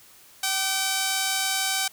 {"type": "tone pair together", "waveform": "5% pulse", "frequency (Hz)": [768.5, 1186], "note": ["G5", "D6"], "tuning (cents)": [-35, 17], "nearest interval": "minor sixth", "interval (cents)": 752, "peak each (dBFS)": [-12, -21], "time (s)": [0.43, 1.88], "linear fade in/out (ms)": 5, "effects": ["white hiss -52 dBFS RMS until 1.92 s"]}